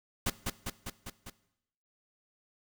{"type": "noise with echo", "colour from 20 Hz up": "pink", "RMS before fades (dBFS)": -30, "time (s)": [0.26, 0.3], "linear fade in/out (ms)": 5, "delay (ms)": 200, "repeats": 5, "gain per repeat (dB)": -3, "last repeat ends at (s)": 1.3, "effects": ["noise-tail reverb RT60 0.8 s tail -18 dB re dry"]}